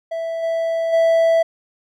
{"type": "tone with level steps", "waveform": "triangle", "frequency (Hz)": 659.3, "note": "E5", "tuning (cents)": 0, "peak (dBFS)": [-20, -16, -10], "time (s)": [0.11, 1.43], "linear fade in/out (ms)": 10, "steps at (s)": [0.42, 0.92], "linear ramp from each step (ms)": 20, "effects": []}